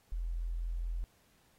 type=tone; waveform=sine; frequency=42.34 Hz; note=E1; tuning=47 cents sharp; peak=-33 dBFS; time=0.12-1.04 s; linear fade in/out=0 ms; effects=pink hiss -69 dBFS RMS until 1.58 s + AAC 48 kbps